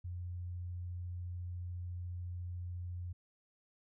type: tone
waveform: sine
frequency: 88.6 Hz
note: F2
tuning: 25 cents sharp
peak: -39 dBFS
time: 0.04-3.13 s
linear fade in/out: 10 ms
effects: none